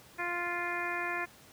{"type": "harmonic tone", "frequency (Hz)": 349.2, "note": "F4", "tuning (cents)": 0, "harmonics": [1, 2, 3, 4, 5, 6, 7], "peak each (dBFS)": [-41, -40, -39, -41, -37, -40, -41], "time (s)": [0.18, 1.26], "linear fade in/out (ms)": 20, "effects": ["pink hiss -56 dBFS RMS until 1.52 s", "high-pass 80 Hz 12 dB/octave"]}